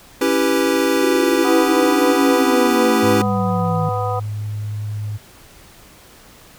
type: chord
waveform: square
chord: C# half-diminished seventh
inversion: none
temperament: equal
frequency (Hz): 277.2 / 329.6 / 392 / 493.9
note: C#4 / E4 / G4 / B4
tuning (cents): 0 / 0 / 0 / 0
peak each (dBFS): -21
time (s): 0.21-3.22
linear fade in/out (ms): 5
type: linear sweep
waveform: sine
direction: down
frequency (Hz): 370 to 155.1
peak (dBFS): -19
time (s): 1.02-3.89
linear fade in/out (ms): 2
type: harmonic tone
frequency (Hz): 248.9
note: B3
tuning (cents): +14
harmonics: 2 / 3 / 4 / 5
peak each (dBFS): -24 / -24 / -28 / -26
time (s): 1.44-4.2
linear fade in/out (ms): 10
type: tone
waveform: sine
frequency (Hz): 105.3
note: G#2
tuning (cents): +24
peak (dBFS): -22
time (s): 3.02-5.18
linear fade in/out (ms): 20
effects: pink hiss -45 dBFS RMS until 6.58 s